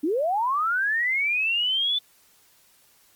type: linear sweep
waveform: sine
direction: up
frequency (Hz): 274.1 to 3517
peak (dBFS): -21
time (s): 0.03-1.99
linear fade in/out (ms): 10
effects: white hiss -59 dBFS RMS until 3.15 s + Opus 32 kbps